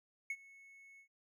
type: tone with ADSR envelope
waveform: triangle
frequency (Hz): 2200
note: C#7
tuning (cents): -14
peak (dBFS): -33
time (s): 0.3-1.08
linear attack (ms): 3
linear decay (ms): 53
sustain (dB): -22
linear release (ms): 89
effects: none